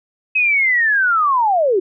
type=linear sweep; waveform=sine; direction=down; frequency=2564 to 349.2 Hz; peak=-12 dBFS; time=0.35-1.8 s; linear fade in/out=10 ms; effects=none